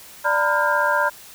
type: tone cluster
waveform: sine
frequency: 589 / 925 / 1001 / 1407 / 1603 Hz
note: D5 / A#5 / B5 / F6 / G6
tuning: +5 / -14 / +23 / +12 / +38 cents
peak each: -23 dBFS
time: 0.24-1.1 s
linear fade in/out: 20 ms
effects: white hiss -43 dBFS RMS until 1.34 s